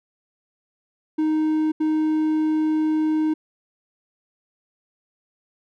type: tone bursts at uneven times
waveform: triangle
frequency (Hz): 311.1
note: D#4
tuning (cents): 0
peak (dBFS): -16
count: 2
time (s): 1.18-1.72 / 1.8-3.34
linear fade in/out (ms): 10
effects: none